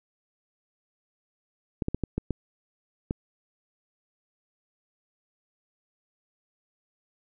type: clicks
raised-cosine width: 3 ms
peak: -14 dBFS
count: 7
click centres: 1.822 / 1.884 / 1.946 / 2.037 / 2.18 / 2.307 / 3.109 s
effects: none